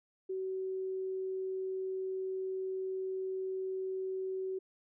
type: tone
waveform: sine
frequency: 378.1 Hz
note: F#4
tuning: 38 cents sharp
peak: -34 dBFS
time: 0.29-4.59 s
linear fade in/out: 10 ms
effects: none